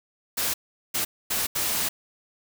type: noise bursts at uneven times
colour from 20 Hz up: white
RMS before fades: -26 dBFS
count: 4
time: 0.37-0.54 / 0.94-1.05 / 1.3-1.47 / 1.55-1.89 s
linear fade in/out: 10 ms
effects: none